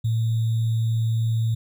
sine tone with sample-and-hold, 112.9 Hz, A2, 45 cents sharp, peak -19 dBFS, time 0.04-1.55 s, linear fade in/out 10 ms, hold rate 3675 Hz, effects none

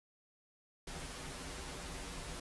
pink noise with comb filter, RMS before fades -45 dBFS, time 0.87-2.4 s, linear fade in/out 5 ms, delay 9.3 ms, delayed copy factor -0.9, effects resampled to 24000 Hz

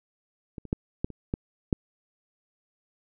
clicks, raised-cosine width 3 ms, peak -24 / -28 / -12 / -13 / -27 / -14 / -9 dBFS, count 7, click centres 0.582 / 0.653 / 0.729 / 1.045 / 1.103 / 1.339 / 1.728 s, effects none

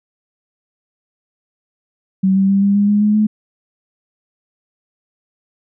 sine tone with pitch steps, 190.6 / 193.71 / 196.87 / 200.1 / 203.3 / 206.7 / 210 / 213.4 Hz, G3 / G3 / G3 / G3 / G#3 / G#3 / G#3 / G#3, -48 / -20 / +8 / +36 / -37 / -8 / +19 / +47 cents, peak -10 dBFS, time 2.23-3.27 s, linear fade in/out 10 ms, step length 130 ms, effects none

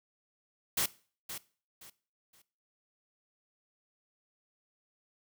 white noise with echo, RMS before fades -30 dBFS, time 0.77-0.86 s, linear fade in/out 5 ms, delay 520 ms, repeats 3, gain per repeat -11 dB, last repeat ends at 2.42 s, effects noise-tail reverb RT60 0.4 s tail -19 dB re dry

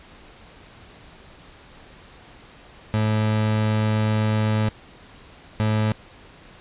30% pulse tone bursts at uneven times, 108 Hz, A2, 32 cents flat, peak -16 dBFS, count 2, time 2.94-4.69 / 5.6-5.92 s, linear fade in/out 0 ms, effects pink hiss -47 dBFS RMS until 6.6 s + resampled to 8000 Hz

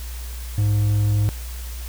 triangle tone, 103.83 Hz, G#2, in tune, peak -14 dBFS, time 0.58-1.29 s, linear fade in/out 0 ms, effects added 60 Hz sine -29 dBFS peak until 1.88 s + white hiss -40 dBFS RMS until 1.88 s

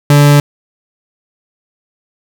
40% pulse tone, 145 Hz, D3, 22 cents flat, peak -3 dBFS, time 0.1-0.4 s, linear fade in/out 2 ms, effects none

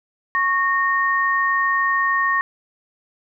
sine tone pair together, 1103 / 1846.5 Hz, C#6 / A#6, -9 / -17 cents, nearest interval major sixth, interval 892 cents, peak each -19 dBFS, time 0.35-2.41 s, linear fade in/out 0 ms, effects none

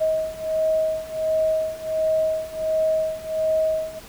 sine beating tone pair, 632 / 633.4 Hz, D#5 / D#5, +27 / +31 cents, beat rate 1.4 Hz, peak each -24 / -22 dBFS, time 0-4 s, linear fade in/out 20 ms, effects pink hiss -43 dBFS RMS until 4.08 s

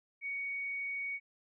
sine tone, 2237 Hz, C#7, 15 cents sharp, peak -35 dBFS, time 0.21-1.2 s, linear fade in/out 50 ms, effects none

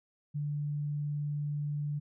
sine tone, 146.83 Hz, D3, in tune, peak -31 dBFS, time 0.34-2 s, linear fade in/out 20 ms, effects none

